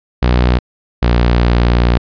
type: tone pair in turn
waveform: sawtooth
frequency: 61.4 / 59.45 Hz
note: B1 / A#1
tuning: -9 / +35 cents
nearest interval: minor second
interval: 56 cents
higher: first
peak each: -5 dBFS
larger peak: neither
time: 0.22-0.59 / 1.02-1.98 s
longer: second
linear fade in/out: 10 ms
effects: resampled to 11025 Hz